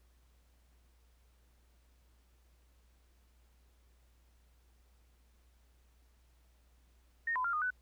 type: tone with pitch steps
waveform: sine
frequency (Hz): 1846 / 1011 / 1390 / 1228 / 1495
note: A#6 / B5 / F6 / D#6 / F#6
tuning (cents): -17 / +40 / -9 / -23 / +17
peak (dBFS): -31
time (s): 7.27-7.705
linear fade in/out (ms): 5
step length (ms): 87
effects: added 60 Hz sine -64 dBFS peak until 7.81 s + pink hiss -74 dBFS RMS until 7.81 s